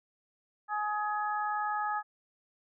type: harmonic tone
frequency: 420.2 Hz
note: G#4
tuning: 20 cents sharp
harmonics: 2 / 3 / 4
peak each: -32 / -34 / -38 dBFS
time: 0.68-2.03 s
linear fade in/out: 50 ms
effects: none